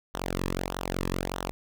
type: tone with flanger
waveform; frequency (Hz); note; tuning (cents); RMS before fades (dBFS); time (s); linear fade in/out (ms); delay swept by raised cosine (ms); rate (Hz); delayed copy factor
sawtooth; 45.43; F#1; -31; -32; 0.14-1.51; 0; 0.42 to 1.39; 1.6; -0.85
effects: none